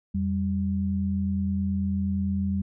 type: tone pair together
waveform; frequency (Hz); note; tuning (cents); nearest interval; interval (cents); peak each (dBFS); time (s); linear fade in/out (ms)
sine; 86.4 / 195.2; F2 / G3; -18 / -7; octave + major second; 1411; -28 / -25; 0.14-2.62; 10
effects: none